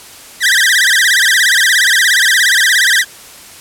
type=tone with vibrato; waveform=sawtooth; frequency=1760 Hz; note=A6; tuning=in tune; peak=-4 dBFS; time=0.4-3.05 s; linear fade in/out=50 ms; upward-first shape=sine; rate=17 Hz; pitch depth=220 cents each way; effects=white hiss -35 dBFS RMS until 3.6 s + low-pass 12000 Hz 12 dB/octave